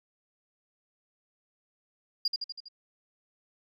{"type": "tone with echo", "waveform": "sine", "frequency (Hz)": 4832, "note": "D8", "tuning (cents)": 48, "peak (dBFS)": -23, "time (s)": [2.25, 2.28], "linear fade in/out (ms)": 5, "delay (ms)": 81, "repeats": 5, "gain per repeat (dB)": -4, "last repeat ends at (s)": 2.685, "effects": ["tanh soft clip ceiling -19 dBFS"]}